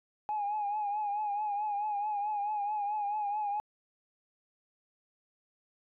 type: tone with vibrato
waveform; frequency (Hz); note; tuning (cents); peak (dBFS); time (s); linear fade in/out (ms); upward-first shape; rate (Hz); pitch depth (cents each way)
sine; 831; G#5; +1; -29; 0.29-3.6; 0; triangle; 4.6; 66
effects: tanh soft clip ceiling -26 dBFS